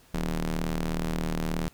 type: ring-modulated tone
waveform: sawtooth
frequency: 78.9 Hz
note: D#2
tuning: 25 cents sharp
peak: -20 dBFS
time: 0.14-1.68 s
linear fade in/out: 0 ms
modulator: 97.3 Hz
effects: pink hiss -58 dBFS RMS until 1.73 s